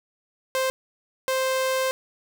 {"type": "tone pair in turn", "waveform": "sawtooth", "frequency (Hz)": [523.3, 523.3], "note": ["C5", "C5"], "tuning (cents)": [0, 0], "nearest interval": "unison", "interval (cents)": 0, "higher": "neither", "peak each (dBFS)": -18, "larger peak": "neither", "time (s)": [[0.55, 0.7], [1.28, 1.91]], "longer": "second", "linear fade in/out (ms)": 0, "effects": []}